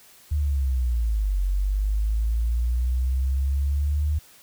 sine linear two-way sweep, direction down then up, 75.8 to 46 to 75.8 Hz, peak -20 dBFS, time 0.31-4.19 s, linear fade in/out 10 ms, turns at 1.41 s, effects white hiss -52 dBFS RMS until 4.42 s

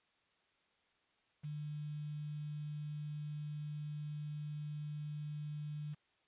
sine tone with quantisation, 149.3 Hz, D3, 29 cents sharp, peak -40 dBFS, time 1.43-5.95 s, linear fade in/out 20 ms, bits 10, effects white hiss -75 dBFS RMS until 6.27 s + resampled to 8000 Hz

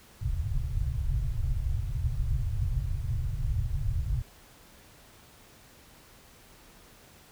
pink low-pass noise, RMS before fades -29 dBFS, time 0.21-4.22 s, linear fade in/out 10 ms, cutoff 140 Hz, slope 96 dB/octave, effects pink hiss -55 dBFS RMS until 7.31 s

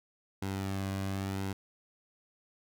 sawtooth tone with flanger, 97.1 Hz, G2, 16 cents flat, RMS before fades -35 dBFS, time 0.42-1.53 s, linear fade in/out 5 ms, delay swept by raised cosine 1.7 to 2.26 ms, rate 0.92 Hz, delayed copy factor -0.5, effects none

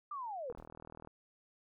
sine linear sweep, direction down, 1215 to 446.6 Hz, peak -39 dBFS, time 0.11-0.52 s, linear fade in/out 5 ms
click train, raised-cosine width 1 ms, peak -35 dBFS, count 24, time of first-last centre 0.5-1.074 s, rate 40.1 Hz
brown noise with exponential decay, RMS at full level -49 dBFS, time 0.58-0.68 s, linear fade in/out 0 ms, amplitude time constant 21 ms
effects none

